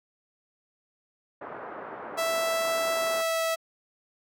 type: low-pass noise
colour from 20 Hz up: pink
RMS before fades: -35 dBFS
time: 1.41-3.22 s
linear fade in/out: 5 ms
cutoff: 1500 Hz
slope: 24 dB/octave
type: tone with pitch glide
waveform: sawtooth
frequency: 659.3 to 653.6 Hz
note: E5 to E5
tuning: 0 to -15 cents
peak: -21 dBFS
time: 2.17-3.56 s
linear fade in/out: 20 ms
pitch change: -15 cents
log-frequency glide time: 2.94-3.42 s
effects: high-pass 400 Hz 12 dB/octave